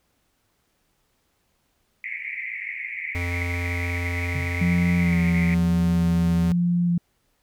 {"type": "band-pass noise", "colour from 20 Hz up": "pink", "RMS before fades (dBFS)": -32, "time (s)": [2.04, 5.55], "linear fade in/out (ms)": 2, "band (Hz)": [2000, 2300], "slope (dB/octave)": 96}
{"type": "tone with pitch glide", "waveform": "square", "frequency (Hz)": [87.31, 82.41], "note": ["F2", "E2"], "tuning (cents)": [0, 0], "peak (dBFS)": -26, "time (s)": [3.15, 6.52], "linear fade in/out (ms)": 0, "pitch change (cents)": -100, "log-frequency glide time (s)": [4.98, 5.21]}
{"type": "tone with exponential decay", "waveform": "sine", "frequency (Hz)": 137.3, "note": "C#3", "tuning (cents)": -16, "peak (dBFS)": -24, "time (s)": [4.35, 4.67], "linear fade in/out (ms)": 2, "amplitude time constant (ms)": 68}
{"type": "tone with vibrato", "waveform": "sine", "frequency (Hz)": 173.6, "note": "F3", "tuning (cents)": -10, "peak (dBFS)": -18, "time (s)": [4.61, 6.98], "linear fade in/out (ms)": 5, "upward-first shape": "square", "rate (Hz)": 1.1, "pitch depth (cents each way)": 9}
{"effects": ["pink hiss -69 dBFS RMS until 7.42 s"]}